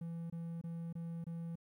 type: tone bursts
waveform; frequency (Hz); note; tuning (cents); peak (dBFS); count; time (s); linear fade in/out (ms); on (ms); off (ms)
triangle; 167.3; E3; +26; -38; 5; 0.01-1.556; 5; 290; 24
effects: 13-bit